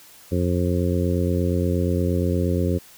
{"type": "harmonic tone", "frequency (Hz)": 88.5, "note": "F2", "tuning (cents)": 23, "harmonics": [1, 2, 3, 4, 5, 6], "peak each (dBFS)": [-22, -25, -27, -28, -29, -30], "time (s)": [0.31, 2.79], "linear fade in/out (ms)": 20, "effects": ["white hiss -48 dBFS RMS until 2.97 s"]}